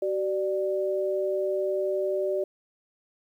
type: tone pair together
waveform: sine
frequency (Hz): 380 / 591.3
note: F#4 / D5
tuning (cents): +46 / +12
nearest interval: minor sixth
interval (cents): 766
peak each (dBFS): -27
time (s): 0.02-2.44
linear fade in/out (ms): 5
effects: 10-bit